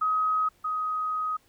sine tone pair in turn, 1265 / 1257 Hz, D#6 / D#6, +28 / +17 cents, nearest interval unison, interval 11 cents, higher first, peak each -22 / -26 dBFS, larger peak first, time 0.01-0.49 / 0.64-1.37 s, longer second, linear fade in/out 10 ms, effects pink hiss -64 dBFS RMS until 1.48 s

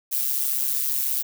violet noise with amplitude modulation, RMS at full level -21 dBFS, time 0.11-1.23 s, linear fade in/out 20 ms, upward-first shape sine, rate 135 Hz, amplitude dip 75%, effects none

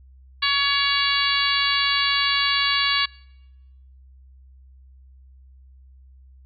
harmonic tone, 563 Hz, C#5, 27 cents sharp, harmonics 2 / 3 / 4 / 5 / 6 / 7 / 8, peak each -26 / -26 / -26 / -26 / -26 / -26 / -26 dBFS, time 0.42-3.06 s, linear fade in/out 10 ms, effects noise-tail reverb RT60 1.0 s tail -26 dB re dry + added 65 Hz sine -46 dBFS peak until 6.45 s

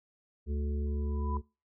harmonic tone, 72.6 Hz, D2, 19 cents flat, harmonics 1 / 3 / 5 / 6, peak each -30 / -40 / -44 / -46 dBFS, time 0.46-1.42 s, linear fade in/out 50 ms
sine tone with exponential growth, 994 Hz, B5, 11 cents sharp, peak -34 dBFS, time 0.86-1.37 s, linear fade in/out 2 ms, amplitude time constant 110 ms
effects noise-tail reverb RT60 0.3 s tail -24 dB re dry

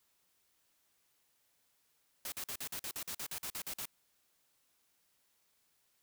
white noise bursts, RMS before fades -41 dBFS, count 14, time 2.25-3.855 s, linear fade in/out 2 ms, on 71 ms, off 47 ms, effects white hiss -75 dBFS RMS until 6.02 s

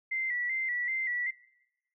sine tone with vibrato, 2014 Hz, B6, 33 cents sharp, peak -29 dBFS, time 0.11-1.31 s, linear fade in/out 10 ms, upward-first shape square, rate 2.6 Hz, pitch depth 57 cents each way, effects noise-tail reverb RT60 1.0 s tail -24 dB re dry

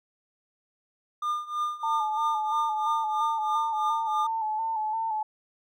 triangle tone with tremolo, 1207 Hz, D6, 47 cents sharp, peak -22 dBFS, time 1.22-4.27 s, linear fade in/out 5 ms, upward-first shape triangle, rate 3.1 Hz, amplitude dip 90%
sine tone with vibrato, 880 Hz, A5, in tune, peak -26 dBFS, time 1.83-5.23 s, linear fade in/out 5 ms, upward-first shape square, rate 2.9 Hz, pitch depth 38 cents each way
effects none

